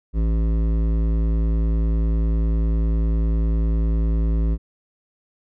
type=tone with hard clipping; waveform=sine; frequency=55 Hz; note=A1; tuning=in tune; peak=-19 dBFS; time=0.13-4.58 s; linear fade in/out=50 ms; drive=13 dB; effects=none